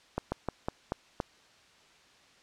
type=slowing click train; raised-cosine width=1 ms; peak=-16 dBFS; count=6; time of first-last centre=0.18-1.202 s; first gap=140 ms; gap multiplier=1.19; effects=white hiss -60 dBFS RMS until 2.42 s + low-pass 5000 Hz 12 dB/octave